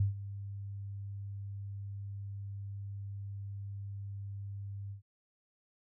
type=tone with ADSR envelope; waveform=sine; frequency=99.7 Hz; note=G2; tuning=30 cents sharp; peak=-24 dBFS; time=0-5.02 s; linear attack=5 ms; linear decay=130 ms; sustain=-15 dB; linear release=110 ms; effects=none